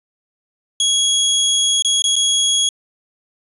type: tone with dropouts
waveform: 25% pulse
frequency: 3322 Hz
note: G#7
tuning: in tune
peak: -10 dBFS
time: 0.8-2.69 s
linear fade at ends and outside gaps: 2 ms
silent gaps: 1.823-1.847 / 2.021-2.04 / 2.157-2.163 s
effects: resampled to 32000 Hz